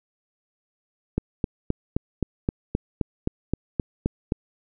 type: click train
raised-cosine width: 3 ms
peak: -9 dBFS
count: 13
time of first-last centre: 1.18-4.321 s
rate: 3.82 Hz
effects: none